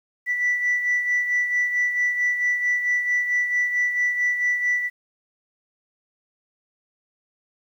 sine beating tone pair, 1967 / 1971.5 Hz, B6 / B6, -7 / -4 cents, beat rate 4.5 Hz, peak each -19 / -27 dBFS, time 0.26-4.9 s, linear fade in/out 50 ms, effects tanh soft clip ceiling -15 dBFS + 9-bit

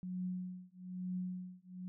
sine tone with tremolo, 182.5 Hz, F#3, 24 cents flat, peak -35 dBFS, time 0.03-1.88 s, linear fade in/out 0 ms, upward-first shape triangle, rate 1.1 Hz, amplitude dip 100%, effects none

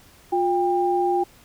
sine tone pair together, 355 / 797 Hz, F4 / G5, +28 / +28 cents, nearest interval octave + major second, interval 1400 cents, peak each -21 dBFS, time 0.32-1.24 s, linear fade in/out 10 ms, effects pink hiss -52 dBFS RMS until 1.44 s

